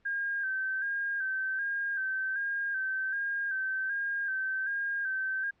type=tone with vibrato; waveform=sine; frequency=1582 Hz; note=G6; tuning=15 cents sharp; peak=-29 dBFS; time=0.05-5.51 s; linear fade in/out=10 ms; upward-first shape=square; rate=1.3 Hz; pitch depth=39 cents each way; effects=pink hiss -70 dBFS RMS until 5.6 s + low-pass 3000 Hz 12 dB/octave